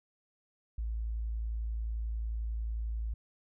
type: tone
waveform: sine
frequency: 55.6 Hz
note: A1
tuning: 19 cents sharp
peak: -32 dBFS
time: 0.78-3.14 s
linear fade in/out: 5 ms
effects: none